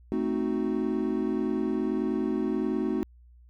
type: chord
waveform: triangle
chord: A diminished seventh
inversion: none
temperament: equal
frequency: 220 / 261.6 / 311.1 / 370 Hz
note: A3 / C4 / Eb4 / Gb4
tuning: 0 / 0 / 0 / 0 cents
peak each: -29 dBFS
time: 0.12-3.03 s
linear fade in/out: 0 ms
effects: added 60 Hz sine -51 dBFS peak until 3.49 s